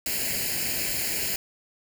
white noise with comb filter, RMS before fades -28 dBFS, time 0.06-1.36 s, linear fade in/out 2 ms, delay 0.42 ms, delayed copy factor +0.8, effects none

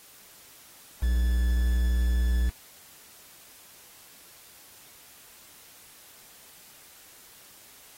triangle tone with quantisation, 60 Hz, B1, 49 cents flat, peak -19 dBFS, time 1.02-2.5 s, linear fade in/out 10 ms, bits 7, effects white hiss -52 dBFS RMS until 7.97 s + AAC 48 kbps

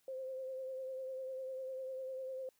sine tone with vibrato, 523.3 Hz, C5, in tune, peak -40 dBFS, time 0.08-2.49 s, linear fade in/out 2 ms, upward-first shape triangle, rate 10 Hz, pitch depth 37 cents each way, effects white hiss -75 dBFS RMS until 2.59 s

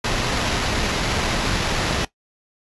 pink noise with sample-and-hold, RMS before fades -22 dBFS, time 0.04-2.05 s, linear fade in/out 5 ms, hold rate 8820 Hz, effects noise-tail reverb RT60 0.1 s tail -17 dB re dry + resampled to 24000 Hz

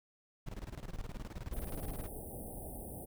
brown noise with tremolo, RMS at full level -40 dBFS, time 0.46-2.09 s, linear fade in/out 10 ms, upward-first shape square, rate 19 Hz, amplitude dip 80%
pink band-stop noise, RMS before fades -45 dBFS, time 1.52-3.06 s, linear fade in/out 20 ms, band 830 to 8800 Hz, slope 96 dB/octave
effects none

